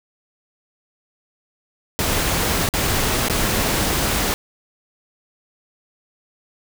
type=noise with dropouts; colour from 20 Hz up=pink; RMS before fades=-20 dBFS; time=1.99-4.34 s; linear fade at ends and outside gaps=0 ms; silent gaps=2.689-2.738 / 3.284-3.298 s; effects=none